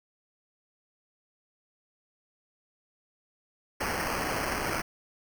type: noise with sample-and-hold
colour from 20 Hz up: white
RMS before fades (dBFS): -31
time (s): 3.8-4.82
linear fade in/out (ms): 10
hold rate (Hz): 3675
effects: none